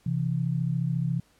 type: tone pair together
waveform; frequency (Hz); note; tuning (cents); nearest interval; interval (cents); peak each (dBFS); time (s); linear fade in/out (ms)
sine; 131.6 / 165.81; C3 / E3; +10 / +10; major third; 400; -27; 0.06-1.2; 5
effects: pink hiss -63 dBFS RMS until 1.39 s + low-pass 12000 Hz 12 dB/octave